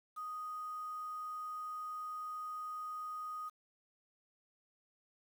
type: tone with quantisation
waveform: sine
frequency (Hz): 1244.5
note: D#6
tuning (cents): 0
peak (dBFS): -40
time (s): 0.16-3.5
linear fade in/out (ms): 20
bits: 10
effects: none